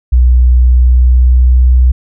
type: tone with pitch glide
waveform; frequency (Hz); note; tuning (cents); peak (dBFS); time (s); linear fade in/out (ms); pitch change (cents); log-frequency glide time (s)
sine; 61.74 to 62.71; B1 to B1; 0 to +27; -3; 0.12-1.92; 10; +27; 0.6-1.74
effects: none